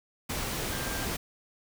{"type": "tone in noise", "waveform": "sine", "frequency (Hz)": 1589, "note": "G6", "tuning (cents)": 23, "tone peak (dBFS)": -41, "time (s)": [0.7, 1.06], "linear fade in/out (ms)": 10, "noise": "pink", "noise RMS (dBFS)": -33, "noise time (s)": [0.29, 1.17], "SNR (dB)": -11, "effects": []}